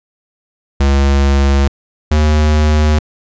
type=tone pair in turn; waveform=square; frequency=69.3 / 76.13 Hz; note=C#2 / D#2; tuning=0 / -37 cents; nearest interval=major second; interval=163 cents; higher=second; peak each=-9 dBFS; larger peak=neither; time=0.8-1.68 / 2.11-2.99 s; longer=neither; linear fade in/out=5 ms; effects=resampled to 16000 Hz